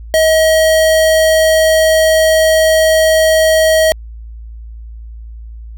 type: tone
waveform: square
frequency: 636 Hz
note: D#5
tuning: 38 cents sharp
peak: -8 dBFS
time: 0.14-3.92 s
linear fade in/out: 0 ms
effects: added 56 Hz sine -27 dBFS peak until 5.77 s